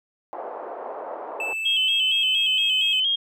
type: band-pass noise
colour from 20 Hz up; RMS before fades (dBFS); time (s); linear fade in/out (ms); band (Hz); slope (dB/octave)
white; -34; 0.33-1.53; 0; 430 to 860; 24
type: tone with pitch glide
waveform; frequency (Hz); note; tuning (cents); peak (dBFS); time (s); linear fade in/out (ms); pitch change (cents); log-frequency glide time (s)
triangle; 2637 to 2581; E7 to E7; 0 to -37; -24; 1.4-3; 2; -37; 1.94-2.76
type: tone with vibrato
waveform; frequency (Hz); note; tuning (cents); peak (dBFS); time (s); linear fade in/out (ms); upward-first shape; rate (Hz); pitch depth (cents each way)
sine; 3145; G7; +5; -19; 1.65-3.16; 10; square; 4.3; 54
effects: none